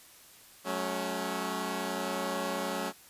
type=chord; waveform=10% pulse; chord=F# minor; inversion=none; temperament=equal with one note detuned; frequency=185 / 215.6 / 277.2 Hz; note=F#3 / A3 / C#4; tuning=0 / -35 / 0 cents; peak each=-28 dBFS; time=0.64-2.93 s; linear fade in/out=50 ms; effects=white hiss -55 dBFS RMS until 3.09 s + resampled to 32000 Hz